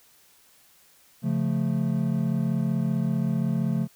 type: chord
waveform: triangle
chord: Db augmented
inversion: none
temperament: equal with one note detuned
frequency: 139.15 / 174.61 / 220 Hz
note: Db3 / F3 / A3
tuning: +7 / 0 / 0 cents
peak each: -25 dBFS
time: 1.22-3.88 s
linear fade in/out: 50 ms
effects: white hiss -58 dBFS RMS until 3.95 s